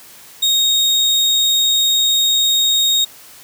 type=tone; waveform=35% pulse; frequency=3729 Hz; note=A#7; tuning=in tune; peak=-10 dBFS; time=0.42-3.05 s; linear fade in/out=10 ms; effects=white hiss -41 dBFS RMS until 3.43 s + high-pass 60 Hz 12 dB/octave